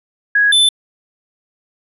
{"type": "tone pair in turn", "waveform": ["sine", "square"], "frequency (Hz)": [1661.2, 3520], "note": ["G#6", "A7"], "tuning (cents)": [0, 0], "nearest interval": "octave + minor second", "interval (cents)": 1300, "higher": "second", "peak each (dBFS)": -9, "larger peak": "neither", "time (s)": [[0.35, 0.52], [0.52, 0.69]], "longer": "neither", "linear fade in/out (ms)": 5, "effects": ["resampled to 32000 Hz"]}